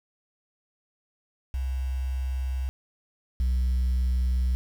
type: tone pair in turn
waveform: sine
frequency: 65.1 / 62.92 Hz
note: C2 / B1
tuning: -8 / +33 cents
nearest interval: minor second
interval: 59 cents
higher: first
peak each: -25 / -19 dBFS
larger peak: second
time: 1.54-2.69 / 3.4-4.55 s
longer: neither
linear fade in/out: 0 ms
effects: tanh soft clip ceiling -20 dBFS + 8-bit